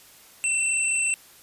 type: tone pair together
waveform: sine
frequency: 2691 / 8064 Hz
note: E7 / B8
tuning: +35 / +35 cents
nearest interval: octave + perfect fifth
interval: 1900 cents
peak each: -24 dBFS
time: 0.44-1.14 s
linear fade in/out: 0 ms
effects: white hiss -51 dBFS RMS until 1.42 s + resampled to 32000 Hz